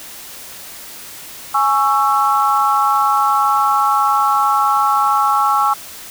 sine chord, C# minor, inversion second, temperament just, 831.5 / 1108.7 / 1330.5 Hz, G#5 / C#6 / E6, +2 / 0 / +16 cents, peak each -16 dBFS, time 1.54-5.74 s, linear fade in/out 10 ms, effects white hiss -34 dBFS RMS until 6.1 s

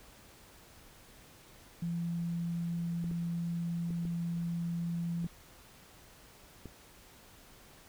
sine tone, 170 Hz, F3, 46 cents flat, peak -32 dBFS, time 1.82-5.27 s, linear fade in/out 5 ms
clicks, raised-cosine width 3 ms, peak -31 dBFS, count 6, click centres 3.042 / 3.113 / 3.906 / 4.053 / 5.244 / 6.657 s
effects pink hiss -57 dBFS RMS until 7.88 s

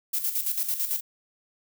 violet noise with tremolo, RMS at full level -26 dBFS, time 0.13-1.01 s, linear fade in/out 10 ms, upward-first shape square, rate 9 Hz, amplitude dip 60%, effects none

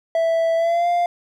triangle tone with pitch glide, 659.3 to 698.5 Hz, E5 to F5, 0 to 0 cents, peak -14 dBFS, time 0.15-1.06 s, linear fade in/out 2 ms, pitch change +100 cents, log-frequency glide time 0.56-0.88 s, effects none

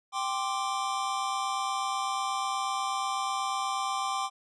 square chord, G suspended fourth, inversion none, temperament equal, 784 / 1046.5 / 1174.7 Hz, G5 / C6 / D6, 0 / 0 / 0 cents, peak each -34 dBFS, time 0.12-4.3 s, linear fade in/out 50 ms, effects resampled to 22050 Hz

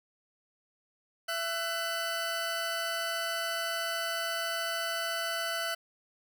20% pulse tone pair together, 668.2 / 1500 Hz, E5 / F#6, +23 / +23 cents, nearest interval octave + major second, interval 1400 cents, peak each -29 / -29 dBFS, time 1.28-5.75 s, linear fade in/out 10 ms, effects none

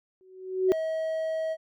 sine tone with exponential growth, 374.2 Hz, F#4, 20 cents sharp, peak -16 dBFS, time 0.21-0.72 s, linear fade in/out 0 ms, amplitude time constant 110 ms
triangle tone, 640 Hz, D#5, 49 cents sharp, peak -25 dBFS, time 0.68-1.57 s, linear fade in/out 50 ms
effects none

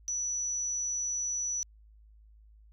sine tone, 5920 Hz, F#8, in tune, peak -30 dBFS, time 0.08-1.63 s, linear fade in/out 0 ms, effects added 53 Hz sine -54 dBFS peak until 2.72 s

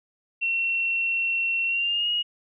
sine tone with pitch glide, 2719 to 2881 Hz, F7 to F#7, -47 to -47 cents, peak -22 dBFS, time 0.41-2.23 s, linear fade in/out 20 ms, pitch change +100 cents, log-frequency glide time 1.67-2.1 s, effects none

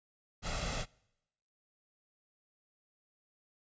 pink noise with comb filter, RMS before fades -36 dBFS, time 0.42-0.86 s, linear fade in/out 50 ms, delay 1.5 ms, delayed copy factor +0.65, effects noise-tail reverb RT60 0.9 s tail -26 dB re dry + resampled to 16000 Hz

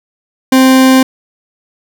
40% pulse tone, 261.6 Hz, C4, in tune, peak -3 dBFS, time 0.52-1.03 s, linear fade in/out 5 ms, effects none

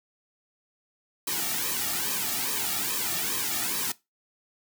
white noise with flanger, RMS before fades -29 dBFS, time 1.27-3.92 s, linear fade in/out 5 ms, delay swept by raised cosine 1.4 to 1.99 ms, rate 2.4 Hz, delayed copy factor -0.95, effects noise-tail reverb RT60 0.2 s tail -19 dB re dry

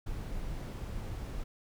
brown noise, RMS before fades -38 dBFS, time 0.06-1.44 s, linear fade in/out 10 ms, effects none

